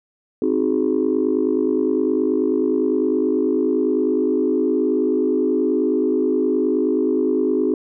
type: chord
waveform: sine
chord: Ab dominant seventh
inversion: first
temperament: equal with one note detuned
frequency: 261.6 / 311.1 / 370 / 419.6 Hz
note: C4 / Eb4 / Gb4 / Ab4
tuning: 0 / 0 / 0 / +18 cents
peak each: -21 dBFS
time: 0.42-7.74 s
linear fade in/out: 2 ms
effects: tanh soft clip ceiling -8 dBFS